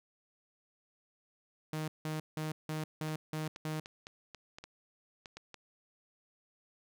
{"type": "tone bursts", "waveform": "sawtooth", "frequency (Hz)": 155.56, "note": "D#3", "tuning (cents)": 0, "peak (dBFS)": -31, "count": 7, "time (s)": [1.73, 3.8], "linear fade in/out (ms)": 2, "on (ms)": 150, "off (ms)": 170}
{"type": "clicks", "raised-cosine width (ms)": 0.2, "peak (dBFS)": -29, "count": 11, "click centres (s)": [3.085, 3.466, 3.561, 3.859, 4.069, 4.347, 4.585, 4.64, 5.258, 5.37, 5.543]}
{"effects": []}